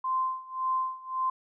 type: tone with tremolo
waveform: sine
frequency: 1040 Hz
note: C6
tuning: 11 cents flat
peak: -24 dBFS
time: 0.04-1.3 s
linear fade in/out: 5 ms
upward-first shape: sine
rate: 1.8 Hz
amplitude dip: 90%
effects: none